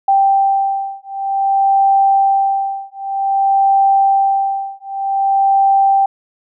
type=beating tone pair; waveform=sine; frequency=784 / 784.53 Hz; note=G5 / G5; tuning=0 / +1 cents; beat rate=0.53 Hz; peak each=-14 dBFS; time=0.08-6.06 s; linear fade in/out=5 ms; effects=none